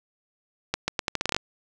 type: accelerating click train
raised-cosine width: 0.2 ms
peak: -7 dBFS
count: 11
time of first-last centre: 0.74-1.365 s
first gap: 140 ms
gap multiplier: 0.8
effects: none